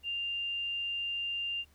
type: tone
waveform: sine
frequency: 2794 Hz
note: F7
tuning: in tune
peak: -32 dBFS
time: 0.03-1.65 s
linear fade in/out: 50 ms
effects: added 73 Hz sine -62 dBFS peak until 1.74 s + pink hiss -67 dBFS RMS until 1.74 s